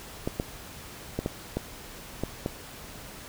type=clicks; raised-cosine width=2 ms; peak=-14 dBFS; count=7; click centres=0.275 / 0.399 / 1.19 / 1.261 / 1.57 / 2.236 / 2.461 s; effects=pink hiss -44 dBFS RMS until 3.28 s